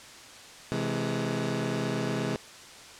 20% pulse chord, C augmented, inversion none, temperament equal with one note detuned, 130.81 / 164.81 / 210.6 Hz, C3 / E3 / G#3, 0 / 0 / +24 cents, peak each -27 / -29 / -27 dBFS, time 0.72-2.36 s, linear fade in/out 0 ms, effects white hiss -47 dBFS RMS until 2.99 s + low-pass 7000 Hz 12 dB/octave

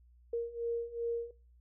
sine beating tone pair, 466.2 / 468.8 Hz, A#4 / A#4, 0 / +10 cents, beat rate 2.6 Hz, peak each -38 / -35 dBFS, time 0.33-1.31 s, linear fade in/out 5 ms, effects noise-tail reverb RT60 0.4 s tail -24 dB re dry + added 60 Hz sine -59 dBFS peak until 1.6 s

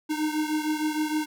square beating tone pair, 305.3 / 311.8 Hz, D#4 / D#4, -33 / +4 cents, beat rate 6.5 Hz, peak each -27 / -31 dBFS, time 0.09-1.26 s, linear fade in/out 20 ms, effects none

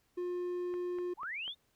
triangle tone, 356 Hz, F4, 33 cents sharp, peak -32 dBFS, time 0.17-1.14 s, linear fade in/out 10 ms
click train, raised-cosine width 0.5 ms, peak -36 dBFS, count 4, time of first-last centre 0.74-1.479 s, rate 4.06 Hz
sine linear sweep, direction up, 778 to 3683 Hz, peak -37 dBFS, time 1.17-1.55 s, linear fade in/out 50 ms
effects pink hiss -74 dBFS RMS until 1.75 s

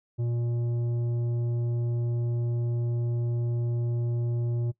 triangle tone with tanh clipping, 118.8 Hz, A#2, 33 cents sharp, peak -27 dBFS, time 0.18-4.72 s, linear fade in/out 20 ms, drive 13 dB, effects noise-tail reverb RT60 0.1 s tail -19 dB re dry

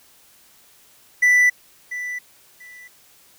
triangle tone with echo, 1979 Hz, B6, 3 cents sharp, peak -10 dBFS, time 1.22-1.5 s, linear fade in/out 10 ms, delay 690 ms, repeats 2, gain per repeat -14 dB, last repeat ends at 2.88 s, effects white hiss -53 dBFS RMS until 3.38 s

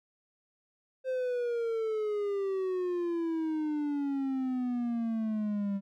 triangle exponential sweep, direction down, 523.3 to 196 Hz, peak -27 dBFS, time 1.04-5.81 s, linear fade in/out 50 ms, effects none

